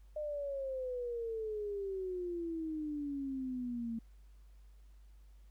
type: exponential sweep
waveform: sine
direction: down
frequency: 610 to 225.5 Hz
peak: -36 dBFS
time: 0.16-3.99 s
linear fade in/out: 5 ms
effects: added 50 Hz sine -55 dBFS peak until 5.5 s + pink hiss -75 dBFS RMS until 5.5 s